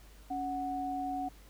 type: tone pair together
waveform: sine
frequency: 278.6 / 740 Hz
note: C#4 / F#5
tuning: +9 / 0 cents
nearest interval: octave + perfect fourth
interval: 1691 cents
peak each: -38 / -34 dBFS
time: 0.3-1.29 s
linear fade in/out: 10 ms
effects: added 50 Hz sine -53 dBFS peak until 1.49 s + pink hiss -60 dBFS RMS until 1.49 s